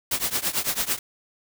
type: noise with tremolo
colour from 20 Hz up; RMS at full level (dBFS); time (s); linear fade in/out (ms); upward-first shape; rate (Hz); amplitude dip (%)
white; -22; 0.11-0.99; 5; triangle; 9; 95
effects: none